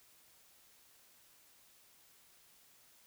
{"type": "silence", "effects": ["white hiss -65 dBFS RMS until 3.06 s"]}